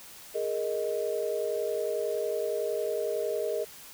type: chord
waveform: sine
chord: Ab suspended second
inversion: none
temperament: equal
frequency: 415.3 / 466.2 / 622.3 Hz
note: Ab4 / Bb4 / Eb5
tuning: 0 / 0 / 0 cents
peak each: -32 dBFS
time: 0.34-3.65 s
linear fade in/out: 20 ms
effects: white hiss -48 dBFS RMS until 3.93 s